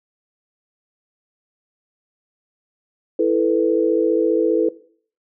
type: chord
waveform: sine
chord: E suspended fourth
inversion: none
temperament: just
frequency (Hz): 329.6 / 439.5 / 494.4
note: E4 / A4 / B4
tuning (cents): 0 / -2 / +2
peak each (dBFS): -19 / -18 / -19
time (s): 3.19-4.69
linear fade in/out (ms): 5
effects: noise-tail reverb RT60 0.5 s tail -18 dB re dry